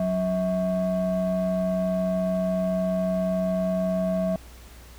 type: ring-modulated tone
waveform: triangle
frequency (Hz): 231.5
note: A#3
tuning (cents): -12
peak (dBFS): -17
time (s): 0-4.36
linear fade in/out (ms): 2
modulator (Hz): 416
effects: added 60 Hz sine -44 dBFS peak until 4.98 s + pink hiss -50 dBFS RMS until 4.98 s